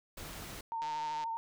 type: noise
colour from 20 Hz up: pink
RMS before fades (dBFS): -45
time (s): 0.17-0.61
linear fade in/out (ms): 5
type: tone with vibrato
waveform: sine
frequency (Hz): 910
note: A#5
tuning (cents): -42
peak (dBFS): -34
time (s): 0.72-1.37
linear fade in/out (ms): 0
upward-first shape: triangle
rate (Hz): 13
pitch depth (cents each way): 32
type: click train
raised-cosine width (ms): 0.2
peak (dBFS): -30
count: 65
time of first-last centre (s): 0.82-1.238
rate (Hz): 153
effects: none